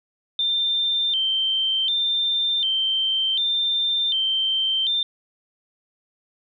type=tone with vibrato; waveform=sine; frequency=3348 Hz; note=G#7; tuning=13 cents sharp; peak=-19 dBFS; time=0.39-5.03 s; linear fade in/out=2 ms; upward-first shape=square; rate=0.67 Hz; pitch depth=120 cents each way; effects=none